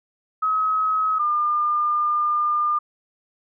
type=tone pair in turn; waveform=sine; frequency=1276 / 1204.4 Hz; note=D#6 / D6; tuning=+43 / +43 cents; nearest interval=minor second; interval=100 cents; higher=first; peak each=-18 dBFS; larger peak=neither; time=0.42-1.19 / 1.19-2.79 s; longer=second; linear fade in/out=10 ms; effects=none